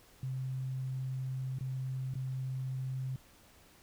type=tone with dropouts; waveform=sine; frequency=130.81 Hz; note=C3; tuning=in tune; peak=-34 dBFS; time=0.23-3.16 s; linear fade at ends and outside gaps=2 ms; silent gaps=1.586-1.608 / 2.139-2.154 s; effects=pink hiss -61 dBFS RMS until 3.82 s